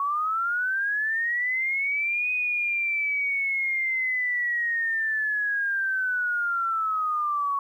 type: linear two-way sweep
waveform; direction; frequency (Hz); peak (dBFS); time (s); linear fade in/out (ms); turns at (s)
sine; up then down; 1108.7 to 2500 to 1108.7; -23; 0-7.59; 2; 2.31
effects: 10-bit